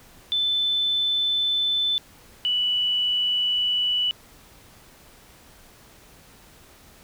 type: tone pair in turn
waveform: sine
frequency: 3520 / 2960 Hz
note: A7 / F#7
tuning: 0 / 0 cents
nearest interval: minor third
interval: 300 cents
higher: first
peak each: -20 dBFS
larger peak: neither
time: 0.32-1.98 / 2.45-4.11 s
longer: neither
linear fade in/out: 0 ms
effects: pink hiss -51 dBFS RMS until 7.03 s